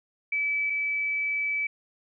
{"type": "tone pair in turn", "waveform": "sine", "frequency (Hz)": [2301, 2301], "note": ["D7", "D7"], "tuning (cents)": [-36, -36], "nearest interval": "unison", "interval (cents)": 0, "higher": "neither", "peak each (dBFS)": [-24, -25], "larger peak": "first", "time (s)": [[0.32, 0.7], [0.7, 1.67]], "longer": "second", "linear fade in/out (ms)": 5, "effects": []}